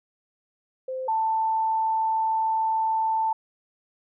sine tone pair in turn, 519 / 886.6 Hz, C5 / A5, -14 / +13 cents, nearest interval major sixth, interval 927 cents, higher second, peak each -28 / -21 dBFS, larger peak second, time 0.88-1.08 / 1.08-3.33 s, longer second, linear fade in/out 5 ms, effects none

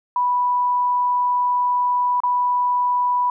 sine tone with dropouts, 985 Hz, B5, 5 cents flat, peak -16 dBFS, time 0.16-3.3 s, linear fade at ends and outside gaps 2 ms, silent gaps 2.203-2.235 s, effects none

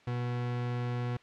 40% pulse tone, 122 Hz, B2, 21 cents flat, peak -30 dBFS, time 0.07-1.17 s, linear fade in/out 5 ms, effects white hiss -60 dBFS RMS until 1.22 s + low-pass 3000 Hz 12 dB/octave

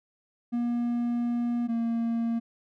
triangle tone pair in turn, 238.6 / 231.1 Hz, A#3 / A#3, +41 / -15 cents, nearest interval minor second, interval 56 cents, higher first, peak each -23 dBFS, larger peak neither, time 0.52-1.68 / 1.68-2.4 s, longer first, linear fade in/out 20 ms, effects none

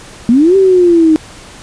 sine linear two-way sweep, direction up then down, 222.2 to 392 to 308.9 Hz, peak -4 dBFS, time 0.29-1.16 s, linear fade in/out 0 ms, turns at 0.56 s, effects pink hiss -34 dBFS RMS until 1.62 s + resampled to 22050 Hz

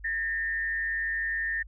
sine tone with frequency modulation, 1813 Hz, A#6, 49 cents flat, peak -27 dBFS, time 0.04-1.63 s, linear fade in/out 10 ms, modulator 118 Hz, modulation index 0.6, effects added 50 Hz sine -44 dBFS peak until 1.67 s

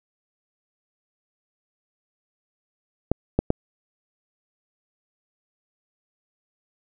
clicks, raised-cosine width 2 ms, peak -5 dBFS, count 3, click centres 3.116 / 3.39 / 3.504 s, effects none

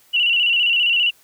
sine tone with vibrato, 2835 Hz, F7, 25 cents sharp, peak -14 dBFS, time 0.13-1.11 s, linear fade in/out 20 ms, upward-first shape square, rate 15 Hz, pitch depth 58 cents each way, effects white hiss -54 dBFS RMS until 1.23 s

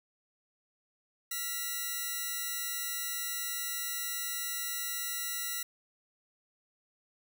5% pulse tone pair together, 1385.9 / 1960 Hz, F6 / B6, -14 / -14 cents, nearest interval tritone, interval 600 cents, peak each -29 / -24 dBFS, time 1.31-5.63 s, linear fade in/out 5 ms, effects none

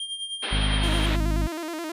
square tone with tremolo, 3198 Hz, G7, 34 cents sharp, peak -28 dBFS, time 0-1.06 s, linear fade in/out 2 ms, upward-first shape triangle, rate 9.7 Hz, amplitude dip 70%
white band-pass noise, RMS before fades -31 dBFS, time 0.42-1.17 s, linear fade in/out 20 ms, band 210 to 3900 Hz, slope 48 dB/octave
harmonic tone, 51.7 Hz, G#1, 7 cents flat, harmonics 1 / 2 / 3 / 4 / 5, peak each -22 / -31 / -32 / -36 / -34 dBFS, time 0.51-1.48 s, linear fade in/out 20 ms
sawtooth tone with vibrato, 325.4 Hz, E4, 22 cents flat, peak -26 dBFS, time 0.83-1.92 s, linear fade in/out 5 ms, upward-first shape square, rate 9.4 Hz, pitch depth 82 cents each way
effects resampled to 32000 Hz

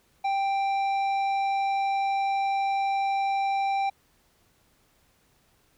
sine tone with tanh clipping, 786 Hz, G5, 4 cents sharp, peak -25 dBFS, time 0.24-3.9 s, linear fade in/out 10 ms, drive 10 dB, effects pink hiss -65 dBFS RMS until 5.77 s

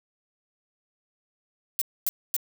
violet noise bursts, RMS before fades -25 dBFS, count 3, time 1.79-2.365 s, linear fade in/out 0 ms, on 25 ms, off 250 ms, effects none

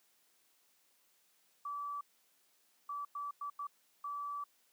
sine tone bursts at uneven times, 1154 Hz, D6, 31 cents flat, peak -38 dBFS, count 6, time 1.65-2.01 / 2.89-3.05 / 3.15-3.31 / 3.41-3.5 / 3.59-3.67 / 4.04-4.44 s, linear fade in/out 5 ms, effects white hiss -72 dBFS RMS until 4.72 s + high-pass 200 Hz 12 dB/octave

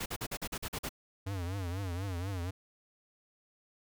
pink noise bursts, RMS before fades -37 dBFS, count 9, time 0-0.892 s, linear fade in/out 10 ms, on 60 ms, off 44 ms
square tone with vibrato, 92.5 Hz, F#2, in tune, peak -35 dBFS, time 1.26-2.51 s, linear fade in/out 10 ms, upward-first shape triangle, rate 4.1 Hz, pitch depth 170 cents each way
effects none

